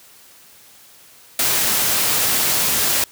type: noise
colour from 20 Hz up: white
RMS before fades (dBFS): -18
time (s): 1.39-3.04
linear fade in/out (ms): 2
effects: white hiss -47 dBFS RMS until 3.11 s + high-pass 60 Hz 12 dB/octave